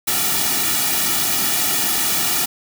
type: noise with comb filter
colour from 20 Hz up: white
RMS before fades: -19 dBFS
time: 0.07-2.46 s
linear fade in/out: 10 ms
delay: 1.9 ms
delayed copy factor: -0.95
effects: none